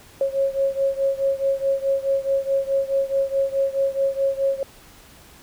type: beating tone pair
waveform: sine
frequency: 544 / 548.7 Hz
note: C#5 / C#5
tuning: -33 / -18 cents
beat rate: 4.7 Hz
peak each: -21 / -23 dBFS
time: 0.21-4.63 s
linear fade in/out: 2 ms
effects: pink hiss -48 dBFS RMS until 5.42 s